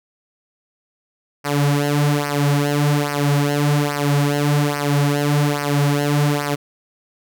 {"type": "tone with flanger", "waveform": "sawtooth", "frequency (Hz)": 144.9, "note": "D3", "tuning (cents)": -23, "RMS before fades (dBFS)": -18, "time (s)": [1.44, 6.56], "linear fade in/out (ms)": 20, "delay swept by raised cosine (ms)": [0.27, 6.07], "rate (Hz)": 1.2, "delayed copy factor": -0.8, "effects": []}